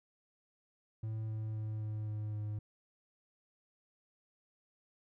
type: tone with pitch steps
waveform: triangle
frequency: 110 / 109.11 / 108.24 / 107.36 / 106.5 / 105.64 Hz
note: A2 / A2 / A2 / A2 / G#2 / G#2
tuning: 0 / -14 / -28 / -42 / +44 / +30 cents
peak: -34 dBFS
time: 1.03-2.59 s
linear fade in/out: 5 ms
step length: 260 ms
effects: none